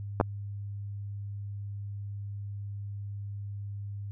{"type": "clicks", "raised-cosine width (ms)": 1, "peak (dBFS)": -10, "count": 2, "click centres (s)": [0.201, 0.211], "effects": ["added 101 Hz sine -35 dBFS peak until 4.11 s"]}